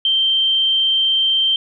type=tone; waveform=sine; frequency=3136 Hz; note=G7; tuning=in tune; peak=-13 dBFS; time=0.05-1.56 s; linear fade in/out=2 ms; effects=none